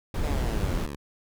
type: noise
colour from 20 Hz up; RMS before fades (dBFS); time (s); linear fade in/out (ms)
brown; -27; 0.14-0.86; 5
type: exponential sweep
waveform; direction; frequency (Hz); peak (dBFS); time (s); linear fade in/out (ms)
10% pulse; down; 155.56 to 67.4; -26; 0.23-0.96; 10
effects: none